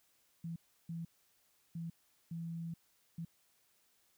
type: tone bursts at uneven times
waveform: sine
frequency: 166.6 Hz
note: E3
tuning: 19 cents sharp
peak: -39 dBFS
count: 5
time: 0.44-0.56 / 0.89-1.05 / 1.75-1.9 / 2.31-2.74 / 3.18-3.25 s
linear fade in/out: 5 ms
effects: white hiss -73 dBFS RMS until 4.17 s